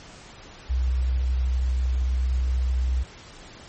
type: tone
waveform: sine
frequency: 63.3 Hz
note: B1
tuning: 43 cents sharp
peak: -20 dBFS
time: 0.69-3.04 s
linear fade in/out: 20 ms
effects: pink hiss -45 dBFS RMS until 3.68 s + MP3 32 kbps